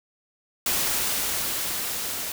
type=noise with level ramp; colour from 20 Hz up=white; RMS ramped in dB=-24 to -31 dBFS; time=0.66-2.32 s; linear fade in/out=2 ms; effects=none